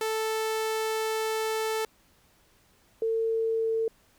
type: tone pair in turn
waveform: sawtooth / sine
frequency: 440 / 449.8 Hz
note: A4 / A4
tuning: 0 / +38 cents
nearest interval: unison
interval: 38 cents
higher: second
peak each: -23 / -24 dBFS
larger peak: first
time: 0.01-1.85 / 3.02-3.88 s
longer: first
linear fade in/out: 2 ms
effects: pink hiss -63 dBFS RMS until 4.18 s